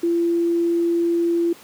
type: tone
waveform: sine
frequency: 340 Hz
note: F4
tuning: 46 cents flat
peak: -16 dBFS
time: 0.03-1.53 s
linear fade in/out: 5 ms
effects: pink hiss -45 dBFS RMS until 1.63 s + high-pass 200 Hz 12 dB/octave